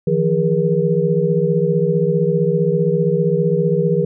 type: tone cluster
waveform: sine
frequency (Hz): 157.7 / 173 / 408.5 / 477.5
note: D#3 / F3 / G#4 / A#4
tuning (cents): +24 / -16 / -29 / +42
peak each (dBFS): -19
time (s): 0.07-4.05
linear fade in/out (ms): 5
effects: none